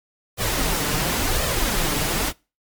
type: noise with flanger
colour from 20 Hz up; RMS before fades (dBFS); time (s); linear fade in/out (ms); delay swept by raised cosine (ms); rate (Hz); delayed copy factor
pink; -22; 0.37-2.33; 50; 1.6 to 6.8; 0.94; +0.55
effects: noise-tail reverb RT60 0.3 s tail -24 dB re dry + MP3 96 kbps